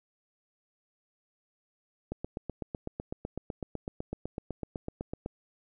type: click train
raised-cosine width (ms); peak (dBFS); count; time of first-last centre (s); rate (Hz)
2; -21; 26; 2.12-5.261; 7.96
effects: none